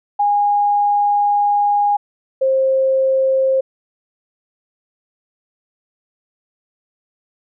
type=tone pair in turn; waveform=sine; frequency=820 / 530.3 Hz; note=G#5 / C5; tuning=-22 / +23 cents; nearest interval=minor sixth; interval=755 cents; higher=first; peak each=-12 dBFS; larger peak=neither; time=0.19-1.97 / 2.41-3.61 s; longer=first; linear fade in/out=10 ms; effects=none